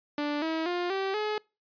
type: tone with pitch steps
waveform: sawtooth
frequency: 293.4 / 321.8 / 353 / 387.1 / 424.6 Hz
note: D4 / E4 / F4 / G4 / G#4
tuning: -2 / -42 / +19 / -22 / +38 cents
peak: -24 dBFS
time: 0.18-1.38 s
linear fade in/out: 2 ms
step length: 240 ms
effects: noise-tail reverb RT60 0.3 s tail -26 dB re dry + resampled to 11025 Hz